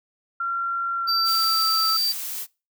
sine tone with pitch glide, 1372 to 1313.1 Hz, F6 to E6, -31 to -7 cents, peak -23 dBFS, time 0.4-1.97 s, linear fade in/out 5 ms, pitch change -76 cents, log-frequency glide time 0.95-1.68 s
triangle tone, 4663 Hz, D8, 13 cents flat, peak -19 dBFS, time 1.07-2.13 s, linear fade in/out 20 ms
blue noise, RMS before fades -31 dBFS, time 1.24-2.47 s, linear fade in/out 50 ms
effects noise-tail reverb RT60 0.3 s tail -24 dB re dry

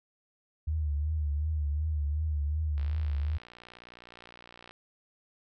sine tone with vibrato, 75.4 Hz, D2, 46 cents sharp, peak -27 dBFS, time 0.67-3.38 s, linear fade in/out 10 ms, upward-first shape triangle, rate 2.7 Hz, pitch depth 92 cents each way
click train, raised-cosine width 0.3 ms, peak -33 dBFS, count 116, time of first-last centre 2.78-4.71 s, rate 59.6 Hz
effects none

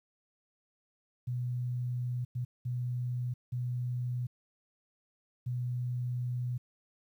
sine tone bursts at uneven times, 123.47 Hz, B2, in tune, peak -31 dBFS, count 5, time 1.27-2.25 / 2.35-2.45 / 2.65-3.34 / 3.52-4.27 / 5.46-6.58 s, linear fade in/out 10 ms, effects 11-bit

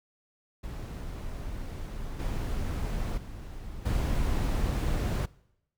brown noise with level steps, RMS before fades -37 / -31 / -41 / -27 dBFS, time 0.63-5.26 s, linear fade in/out 10 ms, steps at 2.19 / 3.17 / 3.85 s, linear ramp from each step 10 ms, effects noise-tail reverb RT60 0.8 s tail -22 dB re dry

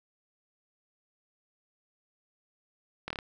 slowing click train, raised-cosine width 0.3 ms, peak -19 dBFS, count 5, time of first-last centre 3.08-3.188 s, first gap 24 ms, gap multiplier 1.08, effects none

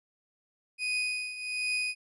35% pulse tone with tremolo, 2489 Hz, D#7, in tune, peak -25 dBFS, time 0.78-1.95 s, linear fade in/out 50 ms, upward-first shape triangle, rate 1.3 Hz, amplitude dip 75%, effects resampled to 24000 Hz

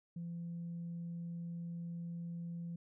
sine tone, 170.2 Hz, F3, 44 cents flat, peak -39 dBFS, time 0.16-2.76 s, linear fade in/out 5 ms, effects tanh soft clip ceiling -37 dBFS

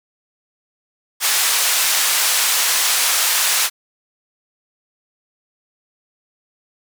white band-pass noise, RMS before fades -17 dBFS, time 1.2-3.7 s, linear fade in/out 50 ms, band 870 to 11000 Hz, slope 12 dB/octave, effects none

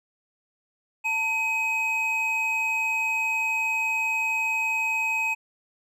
triangle tone pair together, 893.8 / 2530 Hz, A5 / D#7, +27 / +28 cents, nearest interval octave + tritone, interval 1801 cents, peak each -29 / -22 dBFS, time 1.04-5.35 s, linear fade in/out 20 ms, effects none

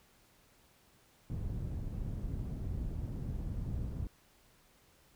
white low-pass noise, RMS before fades -38 dBFS, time 1.3-4.07 s, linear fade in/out 2 ms, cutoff 110 Hz, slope 12 dB/octave, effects pink hiss -66 dBFS RMS until 5.15 s

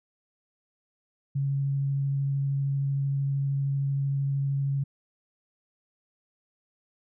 sine tone with vibrato, 138.59 Hz, C#3, in tune, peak -24 dBFS, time 1.35-4.84 s, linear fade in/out 10 ms, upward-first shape triangle, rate 13 Hz, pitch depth 10 cents each way, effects none

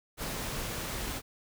pink noise, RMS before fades -36 dBFS, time 0.17-1.22 s, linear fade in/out 50 ms, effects none

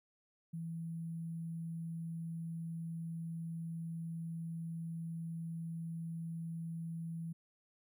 sine tone with sample-and-hold, 165.2 Hz, E3, 4 cents sharp, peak -39 dBFS, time 0.53-7.33 s, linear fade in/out 10 ms, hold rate 11025 Hz, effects none

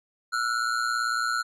square ring-modulated tone, 1396.9 Hz, F6, in tune, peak -22 dBFS, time 0.32-1.43 s, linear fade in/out 20 ms, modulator 59 Hz, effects low-pass 8000 Hz 12 dB/octave

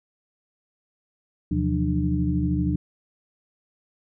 sine tone cluster, 78 / 128.1 / 166 / 178.8 / 298.6 Hz, D#2 / C3 / E3 / F3 / D4, +5 / -36 / +12 / +41 / +29 cents, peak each -26 / -29 / -30 / -26 / -26 dBFS, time 1.51-2.76 s, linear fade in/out 5 ms, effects none

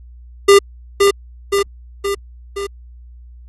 square tone with echo, 399.8 Hz, G4, 34 cents sharp, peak -5 dBFS, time 0.48-0.59 s, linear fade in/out 10 ms, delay 520 ms, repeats 4, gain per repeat -4 dB, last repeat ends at 2.67 s, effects added 60 Hz sine -36 dBFS peak until 3.48 s + AAC 32 kbps

